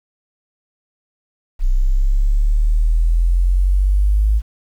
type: exponential sweep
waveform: sine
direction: up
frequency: 30.87 to 53.7 Hz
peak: -11 dBFS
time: 1.59-4.42 s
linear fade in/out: 50 ms
effects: 8-bit